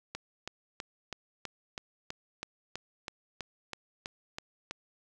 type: click train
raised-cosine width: 0.2 ms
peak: -20 dBFS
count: 15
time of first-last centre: 0.15-4.71 s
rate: 3.07 Hz
effects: none